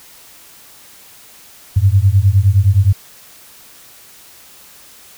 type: beating tone pair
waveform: sine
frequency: 93.2 / 102.9 Hz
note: F#2 / G#2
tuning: +13 / -16 cents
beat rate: 9.7 Hz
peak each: -11 dBFS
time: 1.76-2.93 s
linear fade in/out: 10 ms
effects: white hiss -42 dBFS RMS until 5.17 s